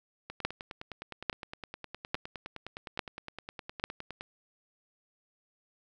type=two click trains; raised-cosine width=0.3 ms; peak=-24 / -12 dBFS; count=39 / 5; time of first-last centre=0.3-4.209 / 0.45-3.84 s; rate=9.72 / 1.18 Hz; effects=none